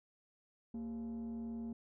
sine tone with frequency modulation, 230.4 Hz, A#3, 20 cents flat, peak -37 dBFS, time 0.74-1.73 s, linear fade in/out 5 ms, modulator 168 Hz, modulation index 0.35, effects tanh soft clip ceiling -39 dBFS

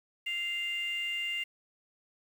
sine tone pair together, 2088 / 2794 Hz, C7 / F7, -4 / 0 cents, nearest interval perfect fourth, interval 504 cents, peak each -34 / -32 dBFS, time 0.26-1.44 s, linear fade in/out 10 ms, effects tanh soft clip ceiling -26 dBFS + 9-bit

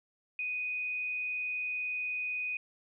sine tone with frequency modulation, 2489 Hz, D#7, in tune, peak -32 dBFS, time 0.39-2.57 s, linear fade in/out 2 ms, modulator 76.5 Hz, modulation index 0.3, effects none

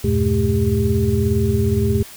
sine tone cluster, 80.2 / 97.4 / 119.3 / 215.2 / 399.3 Hz, E2 / G2 / A#2 / A3 / G4, -47 / -11 / +41 / -38 / +32 cents, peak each -21 dBFS, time 0.04-2.03 s, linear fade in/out 5 ms, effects white hiss -39 dBFS RMS until 2.16 s

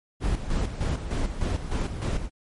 brown noise with tremolo, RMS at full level -25 dBFS, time 0.2-2.3 s, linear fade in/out 50 ms, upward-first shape square, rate 3.3 Hz, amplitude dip 60%, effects MP3 48 kbps

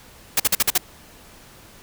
white noise bursts, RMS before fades -17 dBFS, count 6, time 0.37-0.779 s, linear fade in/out 5 ms, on 29 ms, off 47 ms, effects pink hiss -47 dBFS RMS until 1.82 s

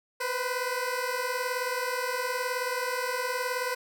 15% pulse beating tone pair, 491.7 / 510.7 Hz, B4 / C5, -8 / -42 cents, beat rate 19 Hz, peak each -25 dBFS, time 0.2-3.75 s, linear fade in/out 10 ms, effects none

